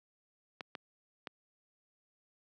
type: clicks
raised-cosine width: 0.3 ms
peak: -24 dBFS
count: 3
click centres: 0.608 / 0.752 / 1.272 s
effects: high-pass 200 Hz 12 dB/octave